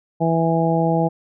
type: harmonic tone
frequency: 164.81 Hz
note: E3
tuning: in tune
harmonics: 1 / 2 / 3 / 4 / 5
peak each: -19 / -23 / -23 / -23 / -23 dBFS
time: 0.2-1.09 s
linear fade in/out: 20 ms
effects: none